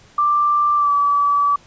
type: tone with pitch glide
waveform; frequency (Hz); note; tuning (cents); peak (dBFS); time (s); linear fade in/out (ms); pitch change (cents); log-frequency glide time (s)
sine; 1179 to 1149.4; D6 to D6; +6 to -38; -13; 0.18-1.56; 5; -44; 0.76-0.92
effects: pink hiss -49 dBFS RMS until 1.66 s + resampled to 16000 Hz